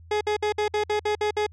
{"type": "tone bursts", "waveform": "30% pulse", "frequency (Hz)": 420.6, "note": "G#4", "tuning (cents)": 22, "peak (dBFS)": -19, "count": 9, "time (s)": [0.11, 1.466], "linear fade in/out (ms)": 5, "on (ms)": 100, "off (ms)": 57, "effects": ["added 83 Hz sine -45 dBFS peak until 1.52 s", "low-pass 5000 Hz 12 dB/octave"]}